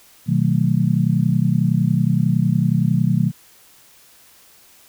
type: chord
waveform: sine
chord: B dominant seventh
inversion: none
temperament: just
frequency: 123.47 / 154.34 / 185.21 / 222.2 Hz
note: B2 / D#3 / F#3 / A3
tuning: 0 / -14 / +2 / +17 cents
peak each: -20 / -18 / -20 / -23 dBFS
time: 0.26-3.32 s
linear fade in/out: 50 ms
effects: white hiss -50 dBFS RMS until 4.88 s